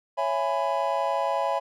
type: chord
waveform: triangle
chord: C# minor seventh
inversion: none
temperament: just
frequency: 554.4 / 665.2 / 831.5 / 997.9 Hz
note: C#5 / E5 / G#5 / B5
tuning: 0 / +16 / +2 / +18 cents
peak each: -27 dBFS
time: 0.17-1.6 s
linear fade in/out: 20 ms
effects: none